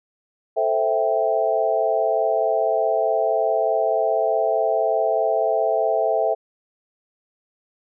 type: chord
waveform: sine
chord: A minor seventh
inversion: none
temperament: equal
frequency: 440 / 523.3 / 659.3 / 784 Hz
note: A4 / C5 / E5 / G5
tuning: 0 / 0 / 0 / 0 cents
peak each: -24 / -25 / -20 / -25 dBFS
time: 0.56-6.35 s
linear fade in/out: 20 ms
effects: none